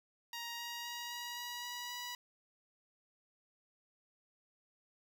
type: tone with pitch steps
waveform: 10% pulse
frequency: 940 / 946 / 952 / 958.1 / 964.2 / 970.3 / 976.5 Hz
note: A#5 / A#5 / A#5 / A#5 / B5 / B5 / B5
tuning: +14 / +25 / +36 / +47 / -42 / -31 / -20 cents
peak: -33 dBFS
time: 0.33-2.15 s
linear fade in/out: 2 ms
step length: 260 ms
effects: none